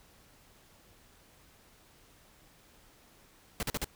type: noise bursts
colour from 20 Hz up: pink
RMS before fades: -33 dBFS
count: 4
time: 3.6-3.844 s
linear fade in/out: 0 ms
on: 28 ms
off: 44 ms
effects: pink hiss -61 dBFS RMS until 3.95 s